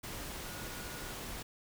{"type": "tone in noise", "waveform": "sine", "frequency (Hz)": 1446, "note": "F#6", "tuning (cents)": -40, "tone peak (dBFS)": -52, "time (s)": [0.45, 1.12], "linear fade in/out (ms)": 10, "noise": "pink", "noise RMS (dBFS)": -43, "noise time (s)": [0.03, 1.43], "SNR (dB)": -12, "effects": []}